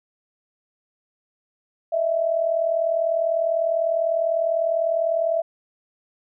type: tone pair together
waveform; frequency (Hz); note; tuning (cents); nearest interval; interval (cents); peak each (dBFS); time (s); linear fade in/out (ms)
sine; 624 / 664; D#5 / E5; +5 / +12; minor second; 107; -25 / -20; 1.92-5.42; 10
effects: none